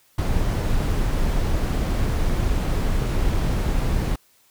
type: noise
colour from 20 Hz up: brown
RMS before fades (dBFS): -21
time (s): 0.18-4.16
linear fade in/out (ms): 5
effects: white hiss -59 dBFS RMS until 4.5 s